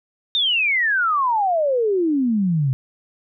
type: exponential sweep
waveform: sine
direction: down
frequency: 3705 to 126.6 Hz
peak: -16 dBFS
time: 0.35-2.73 s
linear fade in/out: 0 ms
effects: none